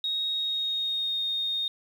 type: tone with pitch glide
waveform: sine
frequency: 3761 to 3696 Hz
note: A#7 to A#7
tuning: +15 to -16 cents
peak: -26 dBFS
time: 0.04-1.68 s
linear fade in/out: 2 ms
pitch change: -31 cents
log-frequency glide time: 0.29-1.2 s
effects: 9-bit